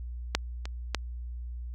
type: clicks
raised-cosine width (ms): 0.2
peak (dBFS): -6 / -20 / -9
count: 3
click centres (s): 0.35 / 0.655 / 0.947
effects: added 60 Hz sine -35 dBFS peak until 1.74 s